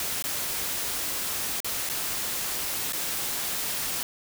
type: noise with dropouts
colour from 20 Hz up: white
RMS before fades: -30 dBFS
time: 0-4.03 s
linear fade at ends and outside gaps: 1 ms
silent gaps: 0.224-0.24 / 1.603-1.645 / 1.891-1.897 / 2.924-2.932 s
effects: none